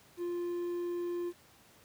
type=tone with quantisation; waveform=triangle; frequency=349.2 Hz; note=F4; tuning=in tune; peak=-31 dBFS; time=0.17-1.33 s; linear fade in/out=50 ms; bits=10; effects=pink hiss -61 dBFS RMS until 1.84 s + high-pass 80 Hz 12 dB/octave